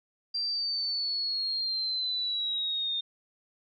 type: linear sweep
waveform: sine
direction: down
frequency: 4729 to 3638 Hz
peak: -28 dBFS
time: 0.34-3.01 s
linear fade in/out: 10 ms
effects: none